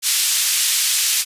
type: band-pass noise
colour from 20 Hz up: white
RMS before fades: -18 dBFS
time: 0.02-1.25 s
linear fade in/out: 50 ms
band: 2700 to 10000 Hz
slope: 12 dB/octave
effects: resampled to 32000 Hz